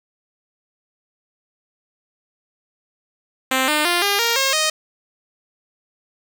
5% pulse tone with pitch steps, 261.6 / 302.2 / 349.2 / 403.4 / 466.1 / 538.5 / 622.2 Hz, C4 / D4 / F4 / G4 / A#4 / C5 / D#5, 0 / +50 / 0 / +50 / 0 / +50 / 0 cents, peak -5 dBFS, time 3.51-4.7 s, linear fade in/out 5 ms, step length 170 ms, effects none

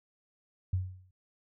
sine tone with exponential decay, 92.5 Hz, F#2, in tune, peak -24 dBFS, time 0.73-1.11 s, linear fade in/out 5 ms, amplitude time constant 82 ms, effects none

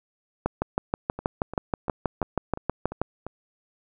two click trains, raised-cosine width 1 ms, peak -9 / -20 dBFS, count 17 / 7, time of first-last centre 0.46-3.016 / 1.19-3.266 s, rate 6.26 / 2.89 Hz, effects none

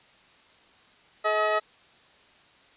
20% pulse tone pair together, 427 / 637.4 Hz, G#4 / D#5, +48 / +42 cents, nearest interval perfect fifth, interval 694 cents, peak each -24 / -18 dBFS, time 1.24-1.6 s, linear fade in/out 20 ms, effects white hiss -57 dBFS RMS until 2.76 s + resampled to 8000 Hz

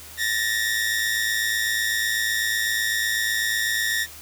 sawtooth tone pair together, 1775 / 1883 Hz, A6 / A#6, +15 / +17 cents, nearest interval minor second, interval 102 cents, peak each -21 dBFS, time 0.17-4.07 s, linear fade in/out 50 ms, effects added 78 Hz sine -49 dBFS peak until 4.21 s + white hiss -42 dBFS RMS until 4.21 s

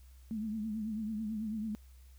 sine tone with vibrato, 216.7 Hz, A3, 26 cents flat, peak -34 dBFS, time 0.31-1.75 s, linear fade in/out 0 ms, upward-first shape triangle, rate 9.1 Hz, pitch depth 85 cents each way, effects added 64 Hz sine -53 dBFS peak until 2.18 s + white hiss -68 dBFS RMS until 2.18 s

